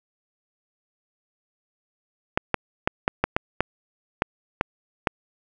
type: clicks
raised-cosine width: 0.5 ms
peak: -4 dBFS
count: 10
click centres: 2.375 / 2.543 / 2.875 / 3.079 / 3.24 / 3.365 / 3.606 / 4.221 / 4.611 / 5.072 s
effects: none